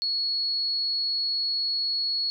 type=tone; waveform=sine; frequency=4356 Hz; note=C#8; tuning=31 cents flat; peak=-24 dBFS; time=0.02-2.3 s; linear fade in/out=0 ms; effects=none